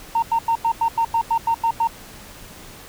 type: tone bursts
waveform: sine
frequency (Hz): 916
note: A#5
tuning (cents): -31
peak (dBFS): -14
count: 11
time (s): 0.15-1.874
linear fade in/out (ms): 5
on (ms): 74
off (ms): 91
effects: tanh soft clip ceiling -12 dBFS + pink hiss -41 dBFS RMS until 2.88 s